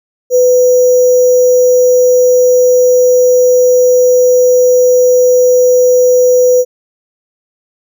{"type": "tone with sample-and-hold", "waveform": "sine", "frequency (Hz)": 500, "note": "B4", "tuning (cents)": 21, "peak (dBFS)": -4, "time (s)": [0.3, 6.65], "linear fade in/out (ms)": 50, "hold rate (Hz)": 6300, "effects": []}